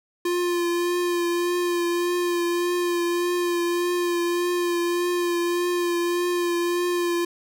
square tone with vibrato, 349.2 Hz, F4, in tune, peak -22 dBFS, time 0.25-7.25 s, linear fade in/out 5 ms, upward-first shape triangle, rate 1.7 Hz, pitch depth 26 cents each way, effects none

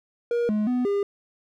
triangle tone with pitch steps, 474.5 / 211.7 / 248.7 / 402.8 Hz, A#4 / G#3 / B3 / G4, +31 / +33 / +12 / +47 cents, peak -19 dBFS, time 0.31-1.03 s, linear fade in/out 2 ms, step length 180 ms, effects none

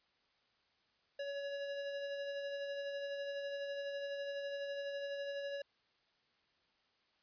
square tone with tremolo, 563 Hz, C#5, 27 cents sharp, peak -39 dBFS, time 1.19-5.62 s, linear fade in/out 5 ms, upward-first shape sine, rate 12 Hz, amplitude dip 30%, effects white hiss -75 dBFS RMS until 7.22 s + resampled to 11025 Hz

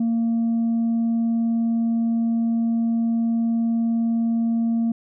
sine tone, 229.9 Hz, A#3, 24 cents flat, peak -16 dBFS, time 0-4.92 s, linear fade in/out 5 ms, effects tanh soft clip ceiling -17 dBFS

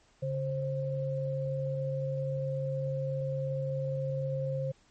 sine tone pair together, 140.1 / 529.3 Hz, C#3 / C5, +19 / +20 cents, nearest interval octave + major seventh, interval 2301 cents, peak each -32 / -33 dBFS, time 0.22-4.72 s, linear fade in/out 10 ms, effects pink hiss -65 dBFS RMS until 4.9 s + MP3 32 kbps

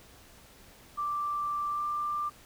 sine tone with pitch glide, 1175 to 1185.9 Hz, D6 to D6, +1 to +16 cents, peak -29 dBFS, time 0.97-2.3 s, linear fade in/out 20 ms, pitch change +15 cents, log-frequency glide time 1.7-1.85 s, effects pink hiss -55 dBFS RMS until 2.45 s

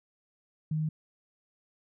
sine tone, 155.56 Hz, D#3, in tune, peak -27 dBFS, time 0.71-0.89 s, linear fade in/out 5 ms, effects none

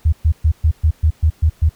sine tone bursts, 78.4 Hz, D#2, 14 cents sharp, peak -9 dBFS, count 9, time 0.05-1.694 s, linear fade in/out 10 ms, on 76 ms, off 120 ms, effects pink hiss -52 dBFS RMS until 1.75 s

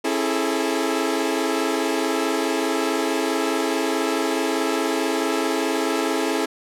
sawtooth chord, A major seventh, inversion first, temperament equal with one note detuned, 271.3 / 329.6 / 415.3 / 440 Hz, C#4 / E4 / G#4 / A4, -37 / 0 / 0 / 0 cents, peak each -22 / -21 / -23 / -23 dBFS, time 0.04-6.46 s, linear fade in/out 10 ms, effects low-pass 12000 Hz 12 dB/octave

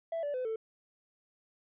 triangle tone with pitch steps, 662 / 579.6 / 507.5 / 444.4 Hz, E5 / D5 / B4 / A4, +7 / -23 / +47 / +17 cents, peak -29 dBFS, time 0.12-0.56 s, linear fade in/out 5 ms, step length 110 ms, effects tanh soft clip ceiling -28 dBFS + resampled to 8000 Hz

